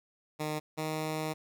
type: tone pair in turn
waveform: 10% pulse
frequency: 153 / 156.21 Hz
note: D#3 / D#3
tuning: -29 / +7 cents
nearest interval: unison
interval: 36 cents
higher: second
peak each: -24 dBFS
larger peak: neither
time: 0.39-0.6 / 0.77-1.34 s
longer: second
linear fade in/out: 20 ms
effects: none